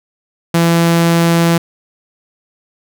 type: tone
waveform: sawtooth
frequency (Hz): 168.2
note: E3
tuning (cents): +35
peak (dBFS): -5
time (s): 0.54-1.58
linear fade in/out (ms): 5
effects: none